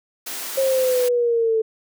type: high-pass noise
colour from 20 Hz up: white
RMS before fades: -30 dBFS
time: 0.26-1.09 s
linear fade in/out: 10 ms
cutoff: 250 Hz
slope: 24 dB/octave
type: linear sweep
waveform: sine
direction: down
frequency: 540 to 439.2 Hz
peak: -16 dBFS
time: 0.57-1.62 s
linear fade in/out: 10 ms
effects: none